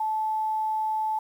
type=tone; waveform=sine; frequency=870 Hz; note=A5; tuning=20 cents flat; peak=-24 dBFS; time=0-1.19 s; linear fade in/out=5 ms; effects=9-bit